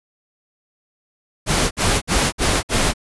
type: noise bursts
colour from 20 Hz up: pink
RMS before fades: -17 dBFS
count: 5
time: 1.46-2.938 s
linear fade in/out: 50 ms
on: 250 ms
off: 57 ms
effects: resampled to 24000 Hz